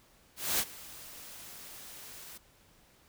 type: noise with ADSR envelope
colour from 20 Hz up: white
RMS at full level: -28 dBFS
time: 0.36-2.38 s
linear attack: 230 ms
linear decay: 55 ms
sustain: -20 dB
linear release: 9 ms
effects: pink hiss -63 dBFS RMS until 3.08 s